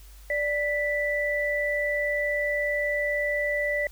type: tone pair together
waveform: sine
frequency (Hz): 587.3 / 1975.4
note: D5 / B6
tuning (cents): 0 / 0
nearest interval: octave + major sixth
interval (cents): 2100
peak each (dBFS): -27 / -26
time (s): 0.3-3.87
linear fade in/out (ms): 2
effects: added 50 Hz sine -45 dBFS peak until 3.91 s + white hiss -55 dBFS RMS until 3.91 s